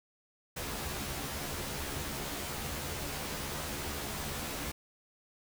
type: noise with comb filter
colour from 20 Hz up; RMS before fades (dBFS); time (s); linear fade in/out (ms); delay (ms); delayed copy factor
pink; -38; 0.56-4.72; 10; 14; +0.9
effects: none